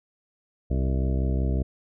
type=harmonic tone with a mistuned harmonic; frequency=65.41 Hz; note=C2; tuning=in tune; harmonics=1 / 2 / 3 / 4 / 5 / 6 / 7 / 9 / 10; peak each=-23 / -29 / -33 / -35 / -37 / -39 / -40 / -42 / -43 dBFS; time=0.7-1.63 s; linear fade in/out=10 ms; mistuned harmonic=7; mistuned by=+16 cents; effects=none